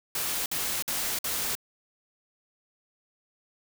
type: noise bursts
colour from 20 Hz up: white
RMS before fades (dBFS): -30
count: 4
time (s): 0.15-1.552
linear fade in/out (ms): 2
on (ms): 310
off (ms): 54
effects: none